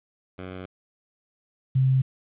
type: tone pair in turn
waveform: 10% pulse / sine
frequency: 92.5 / 131.65 Hz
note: F#2 / C3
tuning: 0 / +11 cents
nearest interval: tritone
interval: 611 cents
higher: second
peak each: -27 / -17 dBFS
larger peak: second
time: 0.38-0.66 / 1.75-2.02 s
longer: first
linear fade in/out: 10 ms
effects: resampled to 8000 Hz + 9-bit

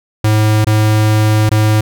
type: tone with dropouts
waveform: square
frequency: 107.6 Hz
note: A2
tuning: 38 cents flat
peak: -9 dBFS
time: 0.24-1.81 s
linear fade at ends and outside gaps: 5 ms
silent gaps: 0.646-0.668 / 1.493-1.513 s
effects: none

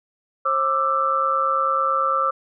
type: tone cluster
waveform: sine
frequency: 536 / 1179 / 1328 Hz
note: C5 / D6 / E6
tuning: +42 / +6 / +12 cents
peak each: -26 / -21 / -21 dBFS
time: 0.45-2.31 s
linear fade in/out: 10 ms
effects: none

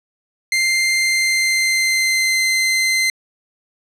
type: tone with pitch glide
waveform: sawtooth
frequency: 2093 to 2070 Hz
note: C7 to C7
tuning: 0 to -19 cents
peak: -11 dBFS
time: 0.52-3.1 s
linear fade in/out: 2 ms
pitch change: -19 cents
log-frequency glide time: 0.9-2.43 s
effects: low-pass 10000 Hz 12 dB/octave

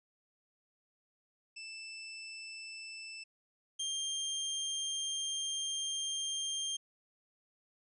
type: tone pair in turn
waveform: 25% pulse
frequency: 2644 / 3188 Hz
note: E7 / G7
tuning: +5 / +28 cents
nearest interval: minor third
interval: 323 cents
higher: second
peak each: -40 / -31 dBFS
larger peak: second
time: 1.56-3.24 / 3.79-6.77 s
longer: second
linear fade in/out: 10 ms
effects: resampled to 24000 Hz

